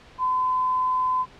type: tone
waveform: sine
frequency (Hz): 1018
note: C6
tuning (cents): -48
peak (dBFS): -20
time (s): 0.18-1.26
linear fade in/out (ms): 50
effects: pink hiss -49 dBFS RMS until 1.39 s + low-pass 4000 Hz 12 dB/octave